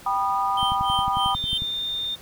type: chord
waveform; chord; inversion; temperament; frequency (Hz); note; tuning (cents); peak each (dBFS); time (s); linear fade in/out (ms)
sine; G augmented; none; just; 784 / 980 / 1225; G5 / B5 / D#6; 0 / -14 / -27; -25; 0.06-1.35; 5
type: tone with tremolo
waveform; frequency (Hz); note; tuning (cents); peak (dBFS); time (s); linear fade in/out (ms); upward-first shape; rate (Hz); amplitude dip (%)
triangle; 3130; G7; -3; -22; 0.57-1.58; 5; sine; 3.3; 100
type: click train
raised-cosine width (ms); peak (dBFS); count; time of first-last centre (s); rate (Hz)
5; -20; 12; 0.63-1.621; 11.1
type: tone with pitch glide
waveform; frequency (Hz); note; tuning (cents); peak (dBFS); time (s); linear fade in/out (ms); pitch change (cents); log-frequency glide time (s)
sine; 3599 to 3624; A7 to A#7; +38 to -50; -25; 1.34-2.16; 20; +12; 1.51-1.86
effects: pink hiss -46 dBFS RMS until 2.21 s